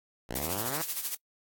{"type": "exponential sweep", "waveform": "5% pulse", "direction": "up", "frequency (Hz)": [55.9, 168.5], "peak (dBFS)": -23, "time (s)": [0.29, 0.82], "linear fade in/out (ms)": 5}
{"type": "noise with tremolo", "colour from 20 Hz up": "blue", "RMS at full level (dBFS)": -31, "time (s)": [0.35, 1.15], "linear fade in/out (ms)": 5, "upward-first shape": "sine", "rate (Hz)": 13, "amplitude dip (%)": 65}
{"effects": ["noise-tail reverb RT60 0.1 s tail -26 dB re dry", "AAC 64 kbps"]}